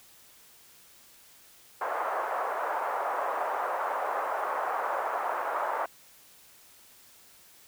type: band-pass noise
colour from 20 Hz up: white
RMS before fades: -31 dBFS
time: 1.81-5.86 s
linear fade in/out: 5 ms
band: 550 to 1200 Hz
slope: 24 dB/octave
effects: white hiss -56 dBFS RMS until 7.67 s